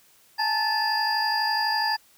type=tone cluster; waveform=triangle; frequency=845 / 897 / 1745 / 4805 Hz; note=G#5 / A5 / A6 / D8; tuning=+30 / +33 / -15 / +39 cents; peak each=-26 dBFS; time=0.38-1.97 s; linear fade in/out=20 ms; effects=white hiss -58 dBFS RMS until 2.17 s